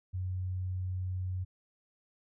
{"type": "tone", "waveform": "sine", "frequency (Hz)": 92.2, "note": "F#2", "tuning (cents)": -6, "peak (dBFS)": -32, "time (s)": [0.13, 1.45], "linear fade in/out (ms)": 20, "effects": []}